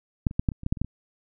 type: clicks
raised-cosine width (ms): 5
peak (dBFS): -8 / -24 / -10 / -10 / -24 / -26 / -14 / -9 / -26 / -11 / -24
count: 11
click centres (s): 0.268 / 0.311 / 0.395 / 0.488 / 0.518 / 0.634 / 0.664 / 0.725 / 0.772 / 0.816 / 0.846
effects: none